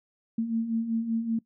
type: beating tone pair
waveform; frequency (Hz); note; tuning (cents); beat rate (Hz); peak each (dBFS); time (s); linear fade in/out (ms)
sine; 223.2 / 228.4; A3 / A#3; +25 / -35; 5.2; -33 / -26; 0.38-1.39; 5
effects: noise-tail reverb RT60 0.1 s tail -21 dB re dry